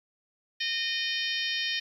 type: harmonic tone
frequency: 614 Hz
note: D#5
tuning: 23 cents flat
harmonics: 3 / 4 / 5 / 6 / 7 / 8 / 9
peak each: -34 / -35 / -33 / -35 / -39 / -40 / -38 dBFS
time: 0.6-1.8 s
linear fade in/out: 10 ms
effects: 10-bit